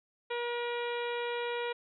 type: harmonic tone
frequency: 478.2 Hz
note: A#4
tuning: 44 cents sharp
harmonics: 1 / 2 / 3 / 4 / 5 / 6 / 7 / 8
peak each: -34 / -39 / -43 / -44 / -43 / -48 / -48 / -50 dBFS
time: 0.3-1.73 s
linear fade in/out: 10 ms
effects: none